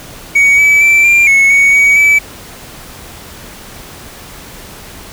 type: tone with pitch steps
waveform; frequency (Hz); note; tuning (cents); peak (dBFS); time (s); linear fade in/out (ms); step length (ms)
triangle; 2246 / 2293 / 2333 / 2381 / 2196 / 2231 / 2257 / 2301; C#7 / D7 / D7 / D7 / C#7 / C#7 / C#7 / D7; +22 / -42 / -12 / +23 / -17 / +11 / +31 / -36; -3; 0.35-2.19; 10; 230
effects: pink hiss -32 dBFS RMS until 5.12 s